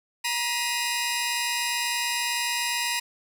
15% pulse tone cluster, 951 / 2031 / 2480 / 2692 Hz, A#5 / B6 / D#7 / E7, +34 / +48 / -6 / +36 cents, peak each -22 / -27 / -23 / -28 dBFS, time 0.24-3 s, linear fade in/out 10 ms, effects none

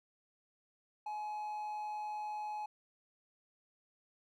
triangle tone with amplitude modulation, 845 Hz, G#5, 30 cents sharp, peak -35 dBFS, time 1.06-2.66 s, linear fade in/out 5 ms, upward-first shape sine, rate 171 Hz, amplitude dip 25%, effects none

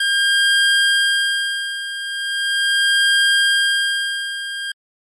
25% pulse tone with tremolo, 1606 Hz, G6, 41 cents sharp, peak -8 dBFS, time 0-4.72 s, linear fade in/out 5 ms, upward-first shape sine, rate 0.39 Hz, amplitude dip 75%, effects low-pass 9000 Hz 12 dB/octave + MP3 64 kbps

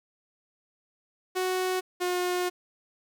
sawtooth tone pair in turn, 370 / 359.3 Hz, F#4 / F4, 0 / +49 cents, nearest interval minor second, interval 51 cents, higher first, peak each -22 dBFS, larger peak neither, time 1.35-1.81 / 2-2.5 s, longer second, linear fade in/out 20 ms, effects 10-bit

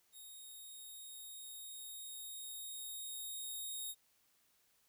5% pulse tone with level ramp, 3729 Hz, A#7, in tune, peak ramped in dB -44 to -33 dBFS, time 0.12-3.95 s, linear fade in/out 50 ms, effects white hiss -74 dBFS RMS until 4.88 s

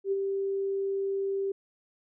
sine tone with ADSR envelope, 392 Hz, G4, in tune, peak -23 dBFS, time 0.04-1.52 s, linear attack 78 ms, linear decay 29 ms, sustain -4 dB, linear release 6 ms, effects none

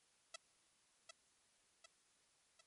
5% pulse tone with echo, 659.3 Hz, E5, in tune, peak -35 dBFS, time 0.34-0.36 s, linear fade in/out 5 ms, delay 750 ms, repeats 3, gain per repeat -5 dB, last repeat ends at 2.61 s, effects white hiss -75 dBFS RMS until 2.66 s + MP3 48 kbps

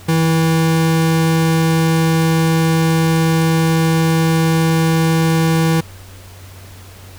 square tone pair together, 161.88 / 329.6 Hz, E3 / E4, -31 / 0 cents, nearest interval octave, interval 1231 cents, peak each -13 / -21 dBFS, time 0.08-5.81 s, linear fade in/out 10 ms, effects added 94 Hz sine -36 dBFS peak until 7.18 s + pink hiss -41 dBFS RMS until 7.18 s

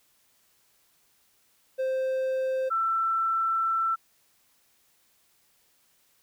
triangle / sine tone pair in turn, 523.3 / 1336.7 Hz, C5 / E6, 0 / +24 cents, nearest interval octave + major third, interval 1624 cents, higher second, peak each -23 dBFS, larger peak neither, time 1.78-2.7 / 2.7-3.96 s, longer second, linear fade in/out 20 ms, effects white hiss -66 dBFS RMS until 6.22 s

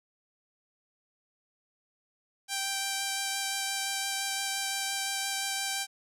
5% pulse tone with vibrato, 784 Hz, G5, in tune, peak -18 dBFS, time 2.48-5.87 s, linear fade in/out 50 ms, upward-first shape sine, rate 5.8 Hz, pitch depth 9 cents each way, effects none

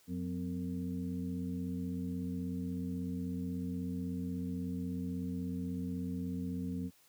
harmonic tone with a mistuned harmonic, 90.7 Hz, F#2, 34 cents flat, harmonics 1 / 2 / 3 / 5, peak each -42 / -38 / -39 / -51 dBFS, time 0.07-6.91 s, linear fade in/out 50 ms, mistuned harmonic 3, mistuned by -94 cents, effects white hiss -66 dBFS RMS until 7.08 s + high-pass 60 Hz 12 dB/octave

